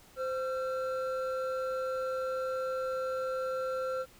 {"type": "tone pair together", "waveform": "triangle", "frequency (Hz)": [519, 1360.2], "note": ["C5", "F6"], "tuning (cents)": [-14, -46], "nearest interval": "octave + perfect fourth", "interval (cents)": 1668, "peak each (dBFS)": [-30, -36], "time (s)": [0.16, 4.06], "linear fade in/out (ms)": 50, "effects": ["pink hiss -58 dBFS RMS until 4.19 s"]}